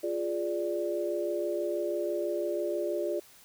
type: chord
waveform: sine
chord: D diminished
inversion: first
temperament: equal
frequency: 349.2 / 415.3 / 587.3 Hz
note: F4 / Ab4 / D5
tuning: 0 / 0 / 0 cents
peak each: -32 / -35 / -32 dBFS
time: 0.03-3.2 s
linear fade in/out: 10 ms
effects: white hiss -56 dBFS RMS until 3.44 s